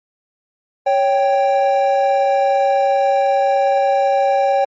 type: tone pair together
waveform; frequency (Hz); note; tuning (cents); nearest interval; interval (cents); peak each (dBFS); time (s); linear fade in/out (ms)
triangle; 555.1 / 785; C#5 / G5; +2 / +2; tritone; 600; -13; 0.86-4.65; 10
effects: MP3 32 kbps